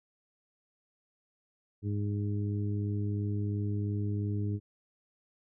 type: harmonic tone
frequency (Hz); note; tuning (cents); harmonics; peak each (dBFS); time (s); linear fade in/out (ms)
102.9; G#2; -16; 1 / 2 / 3 / 4; -30 / -38 / -39 / -44; 1.82-4.6; 50
effects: none